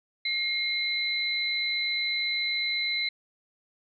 sine tone pair together, 2134 / 4023 Hz, C7 / B7, +34 / +31 cents, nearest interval major seventh, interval 1097 cents, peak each -28 dBFS, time 0.25-3.09 s, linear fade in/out 5 ms, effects MP3 96 kbps

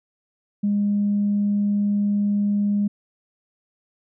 sine tone, 204.4 Hz, G#3, 27 cents flat, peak -17 dBFS, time 0.63-2.88 s, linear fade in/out 10 ms, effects tanh soft clip ceiling -13 dBFS

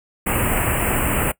pink band-stop noise, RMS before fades -20 dBFS, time 0.26-1.32 s, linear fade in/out 10 ms, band 2900 to 7700 Hz, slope 96 dB/octave, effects noise-tail reverb RT60 0.1 s tail -21 dB re dry

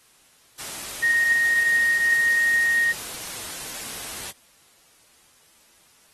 sine tone in noise, 1863 Hz, A#6, 2 cents flat, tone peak -17 dBFS, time 1.02-2.93 s, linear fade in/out 20 ms, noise white, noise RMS -34 dBFS, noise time 0.58-4.32 s, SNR +14 dB, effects white hiss -57 dBFS RMS until 6.13 s + AAC 32 kbps

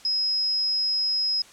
sine tone, 5100 Hz, D#8, 42 cents sharp, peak -21 dBFS, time 0.05-1.42 s, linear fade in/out 2 ms, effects white hiss -50 dBFS RMS until 1.52 s + low-pass 8000 Hz 12 dB/octave

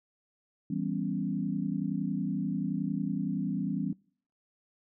sine chord, C# half-diminished seventh, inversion first, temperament equal, 164.81 / 196 / 246.9 / 277.2 Hz, E3 / G3 / B3 / C#4, 0 / 0 / 0 / 0 cents, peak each -35 / -33 / -36 / -35 dBFS, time 0.7-3.93 s, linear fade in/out 5 ms, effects noise-tail reverb RT60 0.5 s tail -24 dB re dry

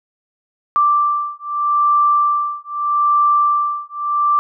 sine beating tone pair, 1174.7 / 1175.5 Hz, D6 / D6, 0 / +1 cents, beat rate 0.8 Hz, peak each -16 dBFS, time 0.76-4.39 s, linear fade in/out 0 ms, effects none

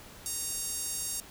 5% pulse tone with high-pass filter, 929 Hz, A#5, 6 cents flat, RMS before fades -35 dBFS, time 0.26-1.2 s, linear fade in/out 0 ms, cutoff 6600 Hz, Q 0.93, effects pink hiss -50 dBFS RMS until 1.3 s

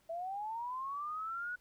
sine linear sweep, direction up, 650 to 1480 Hz, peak -37 dBFS, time 0.09-1.56 s, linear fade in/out 10 ms, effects pink hiss -71 dBFS RMS until 1.6 s

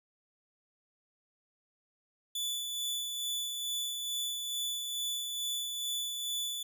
sawtooth tone with tremolo, 3471 Hz, A7, 24 cents flat, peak -29 dBFS, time 2.35-6.63 s, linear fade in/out 5 ms, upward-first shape sine, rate 2.3 Hz, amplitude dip 35%, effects none

